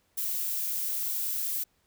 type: noise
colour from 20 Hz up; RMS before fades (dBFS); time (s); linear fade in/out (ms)
violet; -31; 0.17-1.64; 10
effects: pink hiss -70 dBFS RMS until 1.86 s